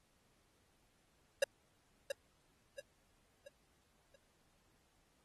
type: tone with echo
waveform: square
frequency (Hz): 552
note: C#5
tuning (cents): -7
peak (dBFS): -28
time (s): 1.42-1.44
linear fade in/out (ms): 5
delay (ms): 680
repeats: 4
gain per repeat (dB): -8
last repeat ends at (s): 4.16
effects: pink hiss -75 dBFS RMS until 5.24 s + AAC 32 kbps